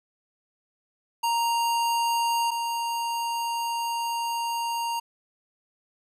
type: tone pair in turn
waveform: square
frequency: 932.3 / 932.3 Hz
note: A#5 / A#5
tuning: 0 / 0 cents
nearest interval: unison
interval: 0 cents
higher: neither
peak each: -23 / -27 dBFS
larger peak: first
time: 1.23-2.51 / 2.51-5 s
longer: second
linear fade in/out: 10 ms
effects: resampled to 32000 Hz + 10-bit